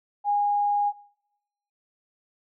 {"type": "tone", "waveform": "sine", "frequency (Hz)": 820, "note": "G#5", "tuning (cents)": -22, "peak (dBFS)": -20, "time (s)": [0.24, 0.93], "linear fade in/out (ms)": 50, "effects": ["noise-tail reverb RT60 1.0 s tail -25 dB re dry"]}